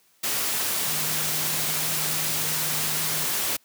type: tone in noise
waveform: sine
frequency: 154.8 Hz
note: D#3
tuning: 9 cents flat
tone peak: -37 dBFS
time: 0.85-3.26 s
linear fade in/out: 10 ms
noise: white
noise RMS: -26 dBFS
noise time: 0.23-3.57 s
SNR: -14 dB
effects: white hiss -62 dBFS RMS until 3.64 s + high-pass 100 Hz 12 dB/octave